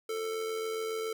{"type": "tone with amplitude modulation", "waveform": "square", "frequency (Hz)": 443.9, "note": "A4", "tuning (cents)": 15, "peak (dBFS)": -31, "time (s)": [0.09, 1.13], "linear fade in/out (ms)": 5, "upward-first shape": "sine", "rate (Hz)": 87.2, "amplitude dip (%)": 45, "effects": []}